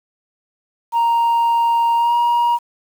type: tone with pitch glide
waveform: sine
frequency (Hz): 932.3 to 949.7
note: A#5 to A#5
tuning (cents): 0 to +32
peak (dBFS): -10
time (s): 0.92-2.59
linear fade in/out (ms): 50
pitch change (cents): +32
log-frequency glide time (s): 1.96-2.15
effects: tanh soft clip ceiling -12 dBFS + 7-bit